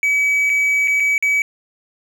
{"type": "tone with dropouts", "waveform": "triangle", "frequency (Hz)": 2281, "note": "C#7", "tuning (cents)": 49, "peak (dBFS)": -12, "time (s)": [0.03, 1.42], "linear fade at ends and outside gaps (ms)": 1, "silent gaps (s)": [[0.496, 0.499], [0.875, 0.88], [1, 1.003], [1.18, 1.225]], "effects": []}